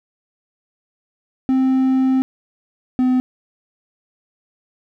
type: tone pair in turn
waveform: triangle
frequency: 262 / 254.5 Hz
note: C4 / C4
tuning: +2 / -48 cents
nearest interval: minor second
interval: 50 cents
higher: first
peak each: -11 dBFS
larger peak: neither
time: 1.49-2.22 / 2.99-3.2 s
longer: first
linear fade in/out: 0 ms
effects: none